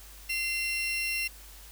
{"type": "tone pair together", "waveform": "35% pulse", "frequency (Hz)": [2077, 2728], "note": ["C7", "F7"], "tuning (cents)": [-13, -41], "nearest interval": "perfect fourth", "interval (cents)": 472, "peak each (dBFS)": [-34, -28], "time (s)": [0.29, 1.28], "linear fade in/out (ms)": 10, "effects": ["added 50 Hz sine -49 dBFS peak until 1.71 s", "white hiss -51 dBFS RMS until 1.71 s"]}